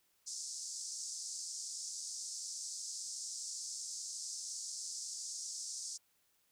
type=band-pass noise; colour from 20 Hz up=pink; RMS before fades=-44 dBFS; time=0.26-5.98 s; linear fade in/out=20 ms; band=5000 to 8500 Hz; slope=48 dB/octave; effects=white hiss -75 dBFS RMS until 6.51 s